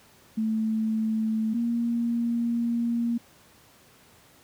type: tone pair in turn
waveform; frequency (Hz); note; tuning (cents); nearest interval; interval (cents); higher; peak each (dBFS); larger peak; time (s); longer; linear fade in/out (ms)
sine; 220 / 234.8; A3 / A#3; 0 / +13; minor second; 113; second; -23; neither; 0.37-1.54 / 1.54-3.18; second; 10
effects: pink hiss -56 dBFS RMS until 4.43 s + high-pass 80 Hz 12 dB/octave